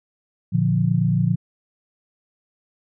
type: chord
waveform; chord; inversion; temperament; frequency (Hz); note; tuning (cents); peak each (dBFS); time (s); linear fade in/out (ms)
sine; Bb major; none; equal; 116.54 / 146.83 / 174.61; Bb2 / D3 / F3; 0 / 0 / 0; -21 / -21 / -20; 0.52-1.36; 20
effects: none